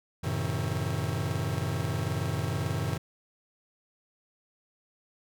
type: chord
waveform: 45% pulse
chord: F# diminished seventh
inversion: none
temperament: just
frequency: 92.5 / 111 / 133.2 / 159.84 Hz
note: F#2 / A2 / C3 / Eb3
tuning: 0 / +16 / +31 / +47 cents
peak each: -34 dBFS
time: 0.23-2.98 s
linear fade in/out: 10 ms
effects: none